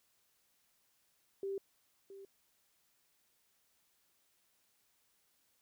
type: tone with echo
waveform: sine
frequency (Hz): 392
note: G4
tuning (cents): 0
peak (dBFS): -36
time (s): 1.43-1.58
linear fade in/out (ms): 2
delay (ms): 670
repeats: 1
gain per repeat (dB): -13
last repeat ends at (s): 2.25
effects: white hiss -75 dBFS RMS until 5.61 s